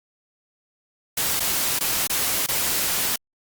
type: noise with dropouts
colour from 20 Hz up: white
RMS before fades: -23 dBFS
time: 1.17-3.16 s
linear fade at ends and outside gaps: 5 ms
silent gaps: 1.396-1.403 / 1.79-1.807 / 2.073-2.096 / 2.464-2.485 s
effects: Opus 48 kbps